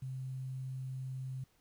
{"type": "tone with quantisation", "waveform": "sine", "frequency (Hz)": 130.81, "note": "C3", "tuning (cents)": 0, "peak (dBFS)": -38, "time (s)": [0.02, 1.44], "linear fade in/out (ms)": 5, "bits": 11, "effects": ["pink hiss -72 dBFS RMS until 1.6 s"]}